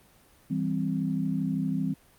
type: chord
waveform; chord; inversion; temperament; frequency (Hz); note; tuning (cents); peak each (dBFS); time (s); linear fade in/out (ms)
sine; C major; first; just; 163.52 / 196.22 / 261.6; E3 / G3 / C4; -14 / +2 / 0; -30 / -30 / -30; 0.5-1.94; 10
effects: pink hiss -59 dBFS RMS until 2.18 s + Opus 32 kbps